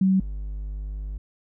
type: tone pair in turn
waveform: sine / triangle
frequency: 190 / 50.32 Hz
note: F#3 / G1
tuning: +46 / +46 cents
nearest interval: octave + major seventh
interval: 2300 cents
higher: first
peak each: -16 / -27 dBFS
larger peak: first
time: 0.01-0.2 / 0.2-1.18 s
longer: second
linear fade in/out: 5 ms
effects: none